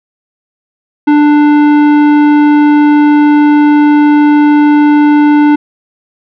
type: tone with tanh clipping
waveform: triangle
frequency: 295.6 Hz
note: D4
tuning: 11 cents sharp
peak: -5 dBFS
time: 1.07-5.56 s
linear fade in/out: 10 ms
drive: 18 dB
effects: none